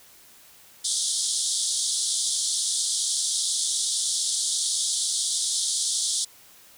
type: band-pass noise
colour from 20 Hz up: white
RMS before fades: -26 dBFS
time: 0.84-6.25 s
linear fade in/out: 10 ms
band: 3300 to 10000 Hz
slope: 96 dB/octave
effects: white hiss -52 dBFS RMS until 6.77 s